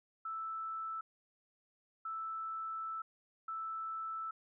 sine tone bursts at uneven times, 1318.5 Hz, E6, in tune, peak -38 dBFS, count 3, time 0.25-1.01 / 2.05-3.02 / 3.48-4.31 s, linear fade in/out 5 ms, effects none

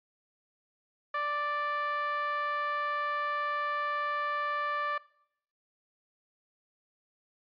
sawtooth tone with band-pass filter, 587.3 Hz, D5, in tune, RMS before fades -32 dBFS, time 1.14-4.98 s, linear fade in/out 5 ms, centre 1400 Hz, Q 6.4, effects noise-tail reverb RT60 0.7 s tail -21 dB re dry + resampled to 11025 Hz

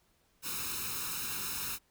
white noise with comb filter, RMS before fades -37 dBFS, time 0.42-1.79 s, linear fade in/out 50 ms, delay 0.76 ms, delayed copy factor +0.75, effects pink hiss -71 dBFS RMS until 1.9 s

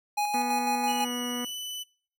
square tone with tremolo, 830.6 Hz, G#5, in tune, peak -25 dBFS, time 0.17-1.05 s, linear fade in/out 10 ms, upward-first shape square, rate 6 Hz, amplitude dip 35%
harmonic tone, 244.4 Hz, B3, 18 cents flat, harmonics 1 / 2 / 3 / 4 / 5 / 6 / 7 / 8 / 9, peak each -32 / -39 / -44 / -45 / -43 / -49 / -50 / -47 / -48 dBFS, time 0.34-1.45 s, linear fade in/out 5 ms
sawtooth tone with pitch glide, 2927 to 2992 Hz, F#7 to F#7, -19 to +19 cents, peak -31 dBFS, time 0.87-1.84 s, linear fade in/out 20 ms, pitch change +38 cents, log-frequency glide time 1.32-1.55 s
effects noise-tail reverb RT60 0.5 s tail -25 dB re dry

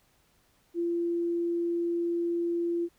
sine tone, 342.1 Hz, F4, 36 cents flat, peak -26 dBFS, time 0.74-2.89 s, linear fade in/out 50 ms, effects pink hiss -67 dBFS RMS until 2.98 s

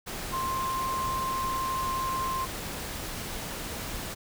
sine tone in noise, 1052 Hz, C6, 9 cents sharp, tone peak -28 dBFS, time 0.32-2.46 s, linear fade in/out 20 ms, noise pink, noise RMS -36 dBFS, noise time 0.06-4.15 s, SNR +5 dB, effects none

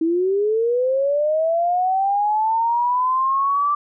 sine linear sweep, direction up, 318.1 to 1174.7 Hz, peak -16 dBFS, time 0.01-3.75 s, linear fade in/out 5 ms, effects none

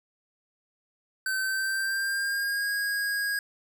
square tone with pitch glide, 1539 to 1640 Hz, G6 to G#6, -32 to -22 cents, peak -27 dBFS, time 1.26-3.39 s, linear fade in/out 2 ms, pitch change +110 cents, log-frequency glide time 1.41-2.71 s, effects none

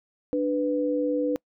sine tone pair together, 295.3 / 496.3 Hz, D4 / B4, +10 / +8 cents, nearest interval major sixth, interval 898 cents, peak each -25 dBFS, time 0.33-1.36 s, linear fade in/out 0 ms, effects noise-tail reverb RT60 0.1 s tail -26 dB re dry

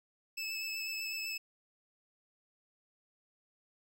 25% pulse tone with vibrato, 2615 Hz, E7, 15 cents flat, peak -33 dBFS, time 0.37-1.38 s, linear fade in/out 10 ms, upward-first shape sine, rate 8 Hz, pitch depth 16 cents each way, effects none

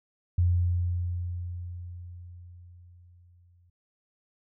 sine tone with exponential decay, 88 Hz, F2, 14 cents sharp, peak -19 dBFS, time 0.38-3.7 s, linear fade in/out 5 ms, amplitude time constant 720 ms, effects none

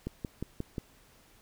click train, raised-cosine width 3 ms, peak -21 dBFS, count 5, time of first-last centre 0.07-0.782 s, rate 5.62 Hz, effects pink hiss -61 dBFS RMS until 1.41 s

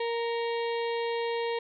harmonic tone with a mistuned harmonic, 466.2 Hz, A#4, in tune, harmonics 1 / 2 / 4 / 5 / 6 / 7 / 8 / 9, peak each -29 / -35 / -41 / -43 / -45 / -46 / -47 / -48 dBFS, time 0-1.59 s, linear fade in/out 5 ms, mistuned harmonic 5, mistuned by -39 cents, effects none

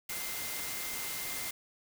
sine tone in noise, 2088 Hz, C7, 4 cents flat, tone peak -45 dBFS, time 0.09-1.51 s, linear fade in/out 5 ms, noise white, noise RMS -38 dBFS, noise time 0.09-1.51 s, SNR -10 dB, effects none

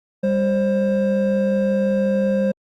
triangle tone pair together, 198.53 / 530 Hz, G3 / C5, +22 / +22 cents, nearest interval octave + perfect fourth, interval 1700 cents, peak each -17 dBFS, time 0.23-2.52 s, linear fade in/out 10 ms, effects Opus 48 kbps

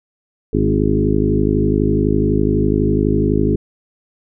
harmonic tone with a mistuned harmonic, 52 Hz, G#1, 3 cents sharp, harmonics 1 / 2 / 3 / 4 / 5 / 6 / 7 / 8, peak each -21 / -21 / -21 / -21 / -21 / -21 / -21 / -21 dBFS, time 0.53-3.56 s, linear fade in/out 5 ms, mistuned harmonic 5, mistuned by +21 cents, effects none

